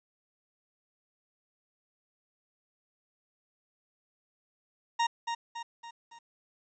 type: tone with echo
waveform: 40% pulse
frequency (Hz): 932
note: A#5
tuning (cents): -1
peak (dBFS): -24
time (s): 4.99-5.07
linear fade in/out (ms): 10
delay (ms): 280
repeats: 4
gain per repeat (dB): -6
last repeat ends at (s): 6.19
effects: resampled to 16000 Hz + 11-bit